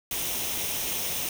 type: noise with comb filter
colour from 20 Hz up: white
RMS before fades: -30 dBFS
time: 0.11-1.29 s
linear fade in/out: 2 ms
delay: 0.33 ms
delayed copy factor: +0.5
effects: none